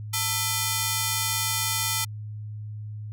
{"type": "ring-modulated tone", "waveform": "5% pulse", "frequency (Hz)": 1106, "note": "C#6", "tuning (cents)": -4, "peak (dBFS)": -9, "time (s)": [0.13, 2.05], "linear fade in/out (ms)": 10, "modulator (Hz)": 214, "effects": ["added 106 Hz sine -33 dBFS peak until 3.12 s"]}